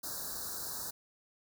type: band-stop noise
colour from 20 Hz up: white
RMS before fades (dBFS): -40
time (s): 0.03-0.91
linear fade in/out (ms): 10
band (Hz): 1700 to 3900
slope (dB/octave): 96
effects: none